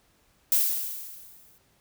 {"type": "noise with exponential decay", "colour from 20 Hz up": "violet", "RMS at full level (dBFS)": -20, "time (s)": [0.52, 1.58], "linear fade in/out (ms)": 0, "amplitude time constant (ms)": 230, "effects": ["pink hiss -65 dBFS RMS until 1.8 s"]}